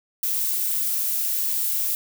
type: noise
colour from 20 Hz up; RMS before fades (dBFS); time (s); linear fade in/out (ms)
violet; -24; 0.23-1.95; 2
effects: none